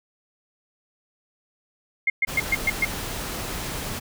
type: tone bursts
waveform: sine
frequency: 2129 Hz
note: C7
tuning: 30 cents sharp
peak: -17 dBFS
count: 6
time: 2.07-2.85 s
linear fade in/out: 5 ms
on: 30 ms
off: 120 ms
type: noise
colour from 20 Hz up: pink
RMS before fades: -31 dBFS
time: 2.27-4 s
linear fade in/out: 20 ms
effects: none